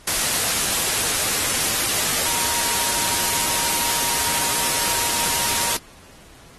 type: tone in noise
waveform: sine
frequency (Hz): 941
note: A#5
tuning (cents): +16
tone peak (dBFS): -31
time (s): 2.26-5.76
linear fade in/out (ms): 5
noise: white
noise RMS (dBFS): -21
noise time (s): 0.07-5.77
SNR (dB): -13
effects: pink hiss -48 dBFS RMS until 6.58 s + AAC 32 kbps